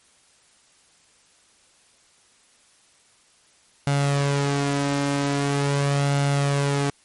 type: tone with flanger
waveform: sawtooth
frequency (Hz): 141.3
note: C#3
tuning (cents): +34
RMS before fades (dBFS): -22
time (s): 3.87-6.9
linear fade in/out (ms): 2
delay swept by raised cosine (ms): 1.4 to 3.3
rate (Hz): 0.43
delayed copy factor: +0.5
effects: white hiss -58 dBFS RMS until 7.04 s + MP3 48 kbps

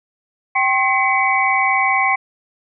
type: tone cluster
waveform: sine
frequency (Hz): 776 / 1072 / 2038 / 2263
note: G5 / C6 / C7 / C#7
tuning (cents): -18 / +42 / -46 / +35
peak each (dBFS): -19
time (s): 0.55-2.16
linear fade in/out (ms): 10
effects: none

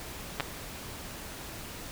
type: clicks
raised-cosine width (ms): 0.3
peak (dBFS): -13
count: 2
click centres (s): 0.399 / 0.406
effects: pink hiss -42 dBFS RMS until 1.91 s

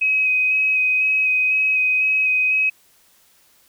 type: tone with vibrato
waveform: sine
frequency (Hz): 2530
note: D#7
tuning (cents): +28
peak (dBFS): -15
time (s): 0.01-2.7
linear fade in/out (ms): 10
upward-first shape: square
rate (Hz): 2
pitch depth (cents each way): 11
effects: white hiss -56 dBFS RMS until 3.68 s

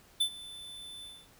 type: tone with ADSR envelope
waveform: square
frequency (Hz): 3520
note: A7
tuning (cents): 0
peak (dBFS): -24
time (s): 0.2-1.28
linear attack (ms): 10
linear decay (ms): 80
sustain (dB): -20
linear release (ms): 240
effects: pink hiss -60 dBFS RMS until 1.39 s

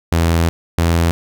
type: tone pair in turn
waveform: sawtooth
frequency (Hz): 83.4 / 83.98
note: E2 / E2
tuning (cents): +21 / +33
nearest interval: unison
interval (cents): 12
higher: second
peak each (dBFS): -8 / -8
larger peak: neither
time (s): 0.12-0.49 / 0.78-1.11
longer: first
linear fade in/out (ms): 0
effects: none

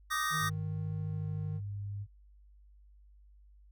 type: chord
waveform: square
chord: Eb major seventh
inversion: third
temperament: equal with one note detuned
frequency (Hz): 1174.7 / 1244.5 / 1540.2 / 1864.7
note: D6 / Eb6 / G6 / Bb6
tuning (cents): 0 / 0 / -31 / 0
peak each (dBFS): -38 / -35 / -41 / -36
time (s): 0.1-0.5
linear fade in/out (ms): 20
type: tone with pitch glide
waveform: triangle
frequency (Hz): 155.56 to 153.86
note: D#3 to D#3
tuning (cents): 0 to -19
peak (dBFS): -34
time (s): 0.3-1.61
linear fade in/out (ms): 50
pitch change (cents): -19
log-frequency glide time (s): 0.99-1.29
type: tone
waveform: sine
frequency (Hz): 101.2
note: G#2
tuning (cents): -44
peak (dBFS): -36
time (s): 0.39-2.07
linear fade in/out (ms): 50
effects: added 50 Hz sine -56 dBFS peak until 3.71 s

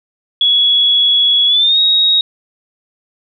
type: tone with pitch glide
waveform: sine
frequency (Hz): 3366 to 3778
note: G#7 to A#7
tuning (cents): +23 to +22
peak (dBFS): -8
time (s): 0.41-2.21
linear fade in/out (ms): 2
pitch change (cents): +199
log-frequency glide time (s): 1.47-1.79
effects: none

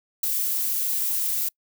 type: noise with ADSR envelope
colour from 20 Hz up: violet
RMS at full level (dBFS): -22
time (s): 0.23-1.49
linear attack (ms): 4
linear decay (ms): 10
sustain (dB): -3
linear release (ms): 8
effects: noise-tail reverb RT60 0.1 s tail -26 dB re dry

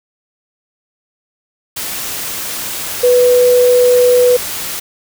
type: tone in noise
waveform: sine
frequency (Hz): 493.9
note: B4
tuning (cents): 0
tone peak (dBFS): -6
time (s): 3.03-4.37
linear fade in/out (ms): 10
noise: white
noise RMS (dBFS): -22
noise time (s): 1.76-4.8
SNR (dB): +13
effects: none

